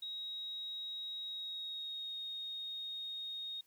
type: tone with pitch glide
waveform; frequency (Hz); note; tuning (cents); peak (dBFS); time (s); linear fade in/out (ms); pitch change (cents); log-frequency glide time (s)
sine; 3800 to 3724; A#7 to A#7; +33 to -2; -40; 0.02-3.61; 5; -35; 1.22-2.18
effects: white hiss -72 dBFS RMS until 3.66 s